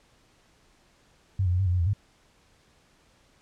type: tone with pitch steps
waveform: sine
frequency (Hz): 95.8 / 88.7 / 90.3 / 96.8 / 88.3 / 90.7 / 84.4 / 101.1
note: G2 / F2 / F#2 / G2 / F2 / F#2 / E2 / G#2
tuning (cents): -39 / +27 / -42 / -21 / +20 / -34 / +41 / -46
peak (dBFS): -21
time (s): 1.39-1.934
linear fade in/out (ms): 5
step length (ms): 68
effects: pink hiss -62 dBFS RMS until 3.41 s + low-pass 8000 Hz 12 dB/octave